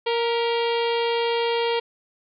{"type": "harmonic tone with a mistuned harmonic", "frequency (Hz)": 466.2, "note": "A#4", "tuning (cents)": 0, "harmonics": [1, 2, 3, 4, 5, 6, 7, 8, 9, 10], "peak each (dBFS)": [-22, -27, -38, -36, -34, -34, -33, -41, -39, -43], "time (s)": [0.06, 1.8], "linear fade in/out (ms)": 10, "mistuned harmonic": 4, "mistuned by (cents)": 61, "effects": []}